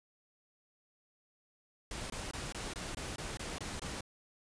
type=noise bursts; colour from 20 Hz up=pink; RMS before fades=-41 dBFS; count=10; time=1.91-4.008 s; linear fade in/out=2 ms; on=190 ms; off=22 ms; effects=resampled to 22050 Hz